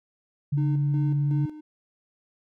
sine tone with vibrato, 143.3 Hz, D3, 42 cents flat, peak -21 dBFS, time 0.52-1.46 s, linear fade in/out 10 ms, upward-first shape sine, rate 19 Hz, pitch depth 14 cents each way
triangle tone with tremolo, 305.2 Hz, D#4, 33 cents flat, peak -28 dBFS, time 0.57-1.61 s, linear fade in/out 10 ms, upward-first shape square, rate 2.7 Hz, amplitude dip 65%
effects none

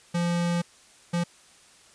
square tone bursts at uneven times, 172.7 Hz, F3, 19 cents flat, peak -24 dBFS, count 2, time 0.14-0.62 / 1.13-1.24 s, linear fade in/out 10 ms, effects white hiss -55 dBFS RMS until 1.94 s + resampled to 22050 Hz

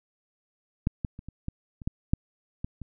clicks, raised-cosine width 5 ms, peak -11 / -16 / -28 / -27 / -19 / -29 / -15 / -9 / -19 / -26 dBFS, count 10, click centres 0.871 / 1.048 / 1.191 / 1.286 / 1.484 / 1.818 / 1.875 / 2.135 / 2.645 / 2.817 s, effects none

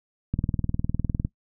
click train, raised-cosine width 5 ms, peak -12 dBFS, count 19, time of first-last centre 0.34-1.249 s, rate 19.8 Hz, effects noise-tail reverb RT60 0.1 s tail -20 dB re dry

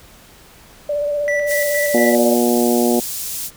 sine tone with vibrato, 584 Hz, D5, 10 cents flat, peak -17 dBFS, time 0.89-2.34 s, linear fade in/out 5 ms, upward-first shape sine, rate 16 Hz, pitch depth 24 cents each way
triangle tone with tremolo, 1965 Hz, B6, 9 cents flat, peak -17 dBFS, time 1.28-2.15 s, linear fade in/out 0 ms, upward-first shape square, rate 4.3 Hz, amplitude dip 50%
pink high-pass noise, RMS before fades -26 dBFS, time 1.46-3.51 s, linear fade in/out 50 ms, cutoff 6900 Hz, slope 12 dB/octave
harmonic tone, 120 Hz, B2, 49 cents flat, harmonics 2 / 3 / 4 / 5 / 6 / 7, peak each -16 / -18 / -22 / -24 / -24 / -30 dBFS, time 1.94-3 s, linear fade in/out 5 ms
effects pink hiss -45 dBFS RMS until 3.56 s

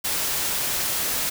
white noise, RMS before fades -25 dBFS, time 0.04-1.3 s, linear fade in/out 10 ms, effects none

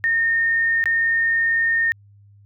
sine tone with dropouts, 1831 Hz, A#6, 32 cents flat, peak -16 dBFS, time 0.04-1.92 s, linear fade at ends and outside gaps 0 ms, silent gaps 0.84-0.857 s, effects added 101 Hz sine -47 dBFS peak until 2.45 s

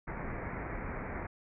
pink low-pass noise, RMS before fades -39 dBFS, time 0.07-1.27 s, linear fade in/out 10 ms, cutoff 2300 Hz, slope 96 dB/octave, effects none

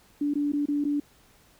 sine tone with dropouts, 290.3 Hz, D4, 20 cents flat, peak -23 dBFS, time 0.21-1 s, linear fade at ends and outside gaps 5 ms, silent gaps 0.338-0.354 / 0.521-0.533 / 0.657-0.684 / 0.842-0.85 s, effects pink hiss -59 dBFS RMS until 1.59 s

